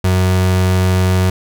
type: tone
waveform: 35% pulse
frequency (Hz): 92.5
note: F#2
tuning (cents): 0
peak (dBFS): -9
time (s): 0.04-1.3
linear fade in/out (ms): 5
effects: none

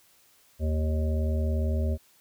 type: harmonic tone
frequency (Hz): 77.78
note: D#2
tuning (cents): 0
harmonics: 1 / 3 / 5 / 7 / 8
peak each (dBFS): -24 / -34 / -39 / -39 / -39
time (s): 0.59-1.98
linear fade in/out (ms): 50
effects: white hiss -61 dBFS RMS until 2.2 s

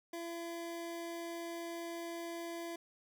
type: tone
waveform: 25% pulse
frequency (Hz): 338.1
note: E4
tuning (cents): +44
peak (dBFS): -37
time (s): 0.13-2.76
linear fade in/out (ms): 5
effects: none

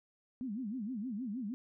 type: tone with vibrato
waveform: sine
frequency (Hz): 230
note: A#3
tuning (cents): -23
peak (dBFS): -36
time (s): 0.41-1.54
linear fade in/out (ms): 0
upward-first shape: sine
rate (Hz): 6.4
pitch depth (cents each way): 260
effects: none

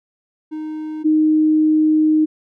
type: tone pair in turn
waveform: triangle / sine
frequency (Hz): 310 / 310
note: D#4 / D#4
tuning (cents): -6 / -6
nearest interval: unison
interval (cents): 0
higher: neither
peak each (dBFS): -22 / -11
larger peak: second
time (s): 0.51-1.04 / 1.04-2.26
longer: second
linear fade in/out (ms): 20
effects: none

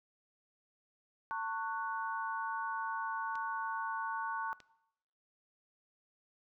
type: chord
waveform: sine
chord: F# minor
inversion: first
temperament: equal with one note detuned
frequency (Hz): 900.6 / 1108.7 / 1480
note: A5 / C#6 / F#6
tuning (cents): +40 / 0 / 0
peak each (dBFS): -38 / -39 / -41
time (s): 1.31-4.53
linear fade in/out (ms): 0
type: clicks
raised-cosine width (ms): 0.2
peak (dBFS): -35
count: 2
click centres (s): 3.355 / 4.603
effects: noise-tail reverb RT60 0.8 s tail -20 dB re dry

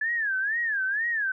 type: tone with vibrato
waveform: sine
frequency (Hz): 1700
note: G#6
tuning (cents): +40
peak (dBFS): -24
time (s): 0.01-1.32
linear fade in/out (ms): 5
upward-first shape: sine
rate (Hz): 2.1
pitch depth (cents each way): 190
effects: none

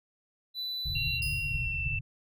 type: tone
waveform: triangle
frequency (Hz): 3984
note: B7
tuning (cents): +14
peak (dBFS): -31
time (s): 0.54-1.21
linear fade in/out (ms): 50
type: low-pass noise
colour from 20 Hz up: white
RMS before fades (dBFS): -35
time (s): 0.85-2.01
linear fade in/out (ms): 10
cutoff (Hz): 150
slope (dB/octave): 96
type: tone with pitch glide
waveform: sine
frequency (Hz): 2748 to 2665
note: F7 to E7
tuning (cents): -29 to +18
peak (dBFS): -31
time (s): 0.95-1.99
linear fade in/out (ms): 5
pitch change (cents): -53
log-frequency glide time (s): 1.45-1.86
type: tone with exponential decay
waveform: sawtooth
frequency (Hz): 4988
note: D#8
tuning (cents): +3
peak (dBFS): -30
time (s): 1.22-1.87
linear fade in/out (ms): 2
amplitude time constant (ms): 140
effects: none

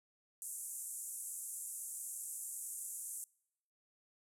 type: band-pass noise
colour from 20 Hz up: pink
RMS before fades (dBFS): -45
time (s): 0.42-3.24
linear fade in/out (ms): 0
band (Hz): 7400 to 12000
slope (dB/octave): 48
effects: noise-tail reverb RT60 0.8 s tail -26 dB re dry

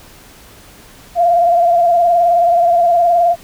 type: tone with vibrato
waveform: sine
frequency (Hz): 691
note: F5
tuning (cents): -19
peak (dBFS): -8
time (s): 1.15-3.36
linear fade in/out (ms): 50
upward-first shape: sine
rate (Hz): 19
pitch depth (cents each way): 49
effects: pink hiss -41 dBFS RMS until 3.43 s

